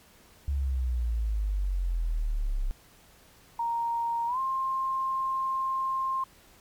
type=exponential sweep; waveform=sine; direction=down; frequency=71.3 to 32.7 Hz; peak=-25 dBFS; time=0.48-2.71 s; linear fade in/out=0 ms
type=tone with pitch glide; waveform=sine; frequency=932.3 to 1058.6 Hz; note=A#5 to C6; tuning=0 to +20 cents; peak=-26 dBFS; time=3.59-6.24 s; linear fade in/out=5 ms; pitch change=+220 cents; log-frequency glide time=4.27-4.39 s
effects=pink hiss -57 dBFS RMS until 6.6 s + MP3 96 kbps